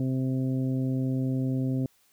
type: harmonic tone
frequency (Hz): 130.81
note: C3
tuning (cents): 0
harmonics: 1 / 2 / 3 / 4 / 5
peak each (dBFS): -27 / -28 / -41 / -41 / -47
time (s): 0-1.86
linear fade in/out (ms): 2
effects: white hiss -65 dBFS RMS until 2.12 s

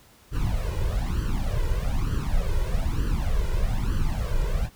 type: noise with flanger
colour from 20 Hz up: brown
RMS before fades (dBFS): -24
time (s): 0.31-4.7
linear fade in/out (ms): 50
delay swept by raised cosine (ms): 0.66 to 2.06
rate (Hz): 1.1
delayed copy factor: +1
effects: pink hiss -55 dBFS RMS until 4.75 s

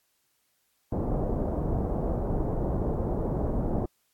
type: low-pass noise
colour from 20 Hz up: pink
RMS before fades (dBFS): -28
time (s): 0.92-3.86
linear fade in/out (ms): 5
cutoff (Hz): 730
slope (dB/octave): 24
effects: white hiss -72 dBFS RMS until 4.13 s + AAC 64 kbps

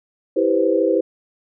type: chord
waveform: sine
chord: C major seventh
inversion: first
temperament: just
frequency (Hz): 327 / 392.4 / 490.5 / 523.3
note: E4 / G4 / B4 / C5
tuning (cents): -14 / +2 / -12 / 0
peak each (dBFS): -20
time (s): 0.36-1.01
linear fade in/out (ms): 10
effects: none

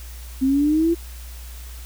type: exponential sweep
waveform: sine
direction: up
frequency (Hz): 260 to 343.5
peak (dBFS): -15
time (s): 0.41-0.95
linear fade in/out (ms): 20
effects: added 60 Hz sine -34 dBFS peak until 1.85 s + white hiss -44 dBFS RMS until 1.85 s

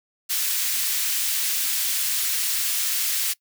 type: high-pass noise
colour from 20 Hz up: white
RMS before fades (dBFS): -24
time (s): 0.29-3.34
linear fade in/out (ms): 20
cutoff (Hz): 2100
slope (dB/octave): 12
effects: noise-tail reverb RT60 0.1 s tail -22 dB re dry

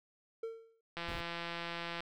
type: tone with exponential decay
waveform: triangle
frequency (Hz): 453.1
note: A#4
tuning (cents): -49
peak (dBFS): -33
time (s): 0.43-0.81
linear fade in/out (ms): 5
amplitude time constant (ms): 81
type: click train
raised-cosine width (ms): 0.3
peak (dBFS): -24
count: 177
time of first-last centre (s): 0.97-2.005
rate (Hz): 170
type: noise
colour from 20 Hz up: brown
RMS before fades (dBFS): -44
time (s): 1.08-1.21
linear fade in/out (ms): 5
effects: none

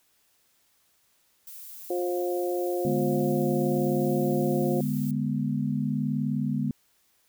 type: noise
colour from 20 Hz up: violet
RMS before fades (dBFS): -43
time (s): 1.47-5.11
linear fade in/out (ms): 2
type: harmonic tone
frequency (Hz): 177.3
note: F3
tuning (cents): +26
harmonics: 2 / 3 / 4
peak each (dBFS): -27 / -31 / -35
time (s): 1.9-4.81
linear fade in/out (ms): 5
type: chord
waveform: sine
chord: G# diminished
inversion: second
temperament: equal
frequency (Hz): 146.83 / 207.7 / 246.9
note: D3 / G#3 / B3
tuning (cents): 0 / 0 / 0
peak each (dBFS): -29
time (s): 2.85-6.71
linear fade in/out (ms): 2
effects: white hiss -67 dBFS RMS until 7.28 s

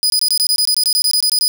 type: tone bursts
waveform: sawtooth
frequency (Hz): 4969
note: D#8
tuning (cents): -3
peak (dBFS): -9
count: 16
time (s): 0.03-1.48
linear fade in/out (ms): 0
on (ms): 70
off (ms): 22
effects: none

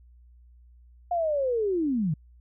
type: linear sweep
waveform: sine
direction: down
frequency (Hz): 716 to 141.3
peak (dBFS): -23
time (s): 1.11-2.14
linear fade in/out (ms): 5
effects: added 60 Hz sine -51 dBFS peak until 2.4 s

